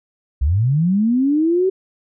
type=linear sweep; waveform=sine; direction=up; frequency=60.5 to 386.1 Hz; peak=-13 dBFS; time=0.41-1.7 s; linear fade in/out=10 ms; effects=none